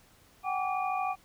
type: tone cluster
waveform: sine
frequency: 750 / 803 / 1156 / 2434 Hz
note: F#5 / G5 / D6 / D#7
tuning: +23 / +41 / -28 / -39 cents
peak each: -31 / -35 / -34 / -40 dBFS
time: 0.43-1.16 s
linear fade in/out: 50 ms
effects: pink hiss -61 dBFS RMS until 1.24 s